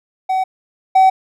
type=tone pair in turn; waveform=triangle; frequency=755 / 759.8 Hz; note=F#5 / F#5; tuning=+35 / +46 cents; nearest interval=unison; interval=11 cents; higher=second; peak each=-12 / -4 dBFS; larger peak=second; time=0.29-0.44 / 0.95-1.1 s; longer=neither; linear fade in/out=10 ms; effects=tanh soft clip ceiling 0 dBFS